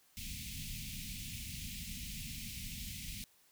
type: band-stop noise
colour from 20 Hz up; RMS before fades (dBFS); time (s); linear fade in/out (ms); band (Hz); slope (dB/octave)
pink; -44; 0.17-3.24; 0; 240 to 2200; 48
effects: white hiss -68 dBFS RMS until 3.51 s